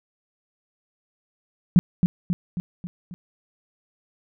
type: tone with echo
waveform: sine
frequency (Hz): 177.2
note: F3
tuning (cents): +25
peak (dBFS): -9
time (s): 1.76-1.79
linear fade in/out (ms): 0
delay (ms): 270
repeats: 5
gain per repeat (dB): -5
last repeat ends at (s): 3.14
effects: none